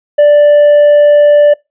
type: tone with hard clipping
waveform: sine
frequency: 587.3 Hz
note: D5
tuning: in tune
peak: -3 dBFS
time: 0.18-1.54 s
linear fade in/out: 10 ms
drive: 2 dB
effects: noise-tail reverb RT60 0.2 s tail -24 dB re dry + resampled to 8000 Hz